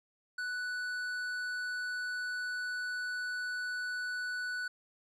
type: tone with tanh clipping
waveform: triangle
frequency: 1484 Hz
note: F#6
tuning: 5 cents sharp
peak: -36 dBFS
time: 0.38-4.68 s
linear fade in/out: 5 ms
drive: 14 dB
effects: none